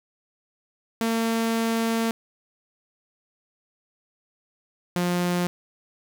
sawtooth tone pair in turn, 227.3 / 176.83 Hz, A#3 / F3, -43 / +22 cents, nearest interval major third, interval 435 cents, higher first, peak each -18 / -18 dBFS, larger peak neither, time 1.01-2.11 / 4.96-5.47 s, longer first, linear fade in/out 0 ms, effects 9-bit

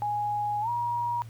sine tone with pitch glide, 830 to 953.4 Hz, G#5 to A#5, -1 to +39 cents, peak -26 dBFS, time 0.02-1.22 s, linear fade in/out 0 ms, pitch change +240 cents, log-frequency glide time 0.61-0.69 s, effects added 114 Hz sine -41 dBFS peak until 1.29 s + pink hiss -57 dBFS RMS until 1.29 s

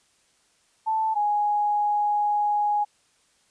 sine tone pair in turn, 880 / 830.6 Hz, A5 / G#5, 0 / 0 cents, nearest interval minor second, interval 100 cents, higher first, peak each -21 / -20 dBFS, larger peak second, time 0.86-1.15 / 1.15-2.85 s, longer second, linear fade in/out 20 ms, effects white hiss -64 dBFS RMS until 3.5 s + resampled to 22050 Hz

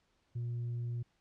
sine tone with tanh clipping, 119.4 Hz, A#2, 42 cents sharp, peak -35 dBFS, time 0.35-1.03 s, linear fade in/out 10 ms, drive 1 dB, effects pink hiss -75 dBFS RMS until 1.2 s + low-pass 6000 Hz 12 dB/octave

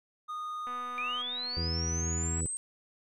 triangle tone, 1232 Hz, D#6, 17 cents flat, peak -33 dBFS, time 0.28-1.23 s, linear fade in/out 20 ms
click train, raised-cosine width 0.5 ms, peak -33 dBFS, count 430, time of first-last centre 0.67-2.407 s, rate 247 Hz
sine linear sweep, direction up, 2349 to 8480 Hz, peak -33 dBFS, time 0.98-2.57 s, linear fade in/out 0 ms
harmonic tone, 82.41 Hz, E2, in tune, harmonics 1 / 2 / 3 / 4 / 5 / 6, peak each -32 / -38 / -42 / -44 / -46 / -48 dBFS, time 1.57-2.46 s, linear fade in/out 0 ms
effects none

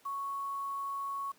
sine tone with quantisation, 1108.7 Hz, C#6, in tune, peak -34 dBFS, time 0.05-1.32 s, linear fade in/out 10 ms, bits 9, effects pink hiss -64 dBFS RMS until 1.38 s + high-pass 200 Hz 12 dB/octave

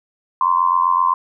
sine tone with amplitude modulation, 1042 Hz, C6, 7 cents flat, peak -9 dBFS, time 0.41-1.14 s, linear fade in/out 2 ms, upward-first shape sine, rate 87.8 Hz, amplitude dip 85%, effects none

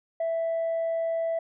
sine tone, 660 Hz, E5, 2 cents sharp, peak -23 dBFS, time 0.2-1.39 s, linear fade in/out 5 ms, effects tanh soft clip ceiling -23 dBFS

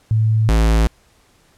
sine / square tone pair in turn, 110 / 55 Hz, A2 / A1, 0 / 0 cents, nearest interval octave, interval 1200 cents, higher first, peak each -12 dBFS, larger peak neither, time 0.11-0.49 / 0.49-0.87 s, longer neither, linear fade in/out 0 ms, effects pink hiss -55 dBFS RMS until 1.57 s + low-pass 11000 Hz 12 dB/octave

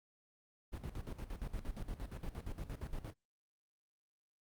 brown noise with tremolo, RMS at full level -41 dBFS, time 0.72-3.14 s, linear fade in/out 20 ms, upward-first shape square, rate 8.6 Hz, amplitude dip 75%, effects Opus 32 kbps

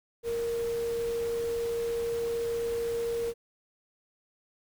sine tone in noise, 466.2 Hz, A#4, in tune, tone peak -28 dBFS, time 0.23-3.34 s, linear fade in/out 50 ms, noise pink, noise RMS -44 dBFS, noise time 0.23-3.34 s, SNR +13 dB, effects none

